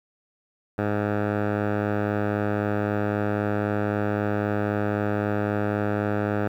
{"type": "tone with low-pass filter", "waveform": "10% pulse", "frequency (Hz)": 103.83, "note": "G#2", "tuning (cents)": 0, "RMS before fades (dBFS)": -25, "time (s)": [0.78, 6.48], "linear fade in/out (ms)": 5, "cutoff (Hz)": 1400, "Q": 1.3, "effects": ["9-bit"]}